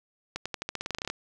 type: accelerating click train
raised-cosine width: 0.2 ms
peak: -15 dBFS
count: 15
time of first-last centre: 0.36-1.1 s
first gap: 96 ms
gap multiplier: 0.9
effects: none